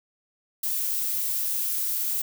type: noise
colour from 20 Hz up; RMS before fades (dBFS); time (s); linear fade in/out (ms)
violet; -27; 0.63-2.22; 5
effects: none